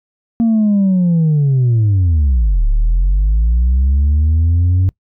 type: linear two-way sweep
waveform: sine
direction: down then up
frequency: 233.1 to 34.8 to 94.4 Hz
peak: -7 dBFS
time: 0.4-4.89 s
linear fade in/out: 0 ms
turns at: 2.67 s
effects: noise-tail reverb RT60 0.1 s tail -24 dB re dry + tanh soft clip ceiling -8 dBFS